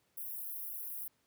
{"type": "high-pass noise", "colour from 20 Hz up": "white", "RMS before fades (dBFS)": -42, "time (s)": [0.17, 1.08], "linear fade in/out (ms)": 5, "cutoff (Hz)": 11000, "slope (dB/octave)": 48, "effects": ["pink hiss -75 dBFS RMS until 1.26 s", "high-pass 100 Hz 12 dB/octave"]}